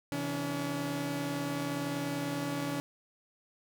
sawtooth tone cluster, 132.3 / 162.6 / 284.3 Hz, C3 / E3 / C#4, +20 / -23 / +44 cents, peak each -37 / -35 / -30 dBFS, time 0.12-2.8 s, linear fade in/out 0 ms, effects none

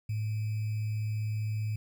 sine tone with sample-and-hold, 107.6 Hz, A2, 38 cents flat, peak -29 dBFS, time 0.09-1.76 s, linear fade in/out 5 ms, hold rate 2450 Hz, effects none

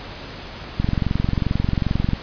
click train, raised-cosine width 5 ms, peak -7 dBFS, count 31, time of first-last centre 0.8-2.133 s, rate 22.5 Hz, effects pink hiss -35 dBFS RMS until 2.22 s + resampled to 11025 Hz

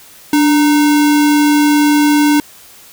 sine tone with sample-and-hold, 293.7 Hz, D4, in tune, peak -7 dBFS, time 0.33-2.4 s, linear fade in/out 2 ms, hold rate 1225 Hz, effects white hiss -40 dBFS RMS until 2.92 s

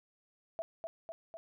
sine tone with echo, 659.3 Hz, E5, in tune, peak -34 dBFS, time 0.59-0.62 s, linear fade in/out 0 ms, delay 250 ms, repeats 3, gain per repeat -3 dB, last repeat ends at 1.37 s, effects none

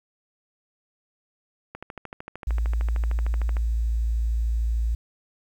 click train, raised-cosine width 0.5 ms, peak -21 dBFS, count 25, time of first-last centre 1.75-3.568 s, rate 13.2 Hz
sine tone, 56.6 Hz, A1, 50 cents sharp, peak -21 dBFS, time 2.47-4.95 s, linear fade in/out 5 ms
effects 9-bit

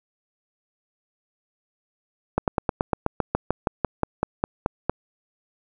slowing click train, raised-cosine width 1 ms, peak -6 dBFS, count 17, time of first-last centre 2.38-4.896 s, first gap 98 ms, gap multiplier 1.06, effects none

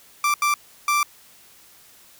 30% pulse tone bursts at uneven times, 1174.7 Hz, D6, in tune, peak -15 dBFS, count 3, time 0.24-0.34 / 0.42-0.54 / 0.88-1.03 s, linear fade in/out 2 ms, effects white hiss -51 dBFS RMS until 2.19 s

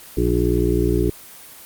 harmonic tone, 59.6 Hz, A#1, 39 cents sharp, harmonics 1 / 2 / 3 / 5 / 6 / 7, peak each -21 / -24 / -26 / -23 / -21 / -23 dBFS, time 0.17-1.1 s, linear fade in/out 5 ms, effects white hiss -41 dBFS RMS until 1.65 s + Opus 24 kbps

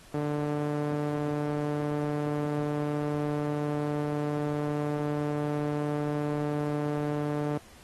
sawtooth tone with band-pass filter, 147.8 Hz, D3, 11 cents sharp, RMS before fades -30 dBFS, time 0.14-7.58 s, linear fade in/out 5 ms, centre 400 Hz, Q 0.92, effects pink hiss -54 dBFS RMS until 7.83 s + AAC 32 kbps

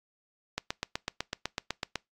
click train, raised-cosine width 0.2 ms, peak -13 dBFS, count 12, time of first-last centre 0.58-1.957 s, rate 7.99 Hz, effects noise-tail reverb RT60 0.2 s tail -25 dB re dry + AAC 64 kbps

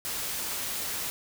white noise, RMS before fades -33 dBFS, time 0.05-1.1 s, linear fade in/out 0 ms, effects none

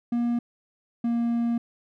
triangle tone pair in turn, 237.8 / 234.7 Hz, A#3 / A#3, +35 / +12 cents, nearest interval unison, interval 23 cents, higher first, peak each -20 dBFS, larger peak neither, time 0.12-0.39 / 1.04-1.58 s, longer second, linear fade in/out 5 ms, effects none

